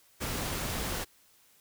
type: noise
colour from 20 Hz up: pink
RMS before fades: -34 dBFS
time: 0.2-1.05 s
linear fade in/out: 20 ms
effects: white hiss -63 dBFS RMS until 1.6 s